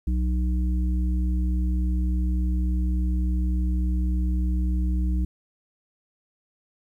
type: harmonic tone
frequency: 61.74 Hz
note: B1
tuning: in tune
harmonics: 1 / 3 / 5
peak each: -21 / -31 / -35 dBFS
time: 0.07-5.25 s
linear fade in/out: 5 ms
effects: 10-bit